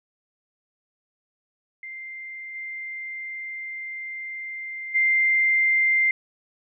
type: tone with level steps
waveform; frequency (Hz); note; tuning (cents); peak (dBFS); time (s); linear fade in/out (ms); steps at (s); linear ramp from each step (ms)
sine; 2093; C7; 0; -34 / -31 / -17; 1.83-6.11; 2; 2.54 / 4.94; 20
effects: none